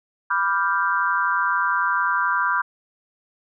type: chord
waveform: sine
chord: G dominant seventh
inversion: first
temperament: equal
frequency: 987.8 / 1174.7 / 1396.9 / 1568 Hz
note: B5 / D6 / F6 / G6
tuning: 0 / 0 / 0 / 0 cents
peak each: -24 dBFS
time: 0.3-2.62 s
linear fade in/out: 10 ms
effects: none